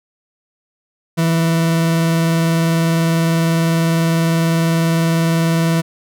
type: tone with vibrato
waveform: 40% pulse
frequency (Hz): 164.81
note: E3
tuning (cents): 0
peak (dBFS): -12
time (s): 1.17-5.82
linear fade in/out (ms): 20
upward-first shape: triangle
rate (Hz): 20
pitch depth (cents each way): 27
effects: none